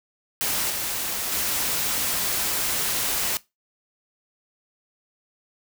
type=noise with level steps; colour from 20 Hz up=white; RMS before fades=-25 / -28 / -25 dBFS; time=0.41-3.37 s; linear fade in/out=0 ms; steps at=0.7 / 1.32 s; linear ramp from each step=2 ms; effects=noise-tail reverb RT60 0.2 s tail -19 dB re dry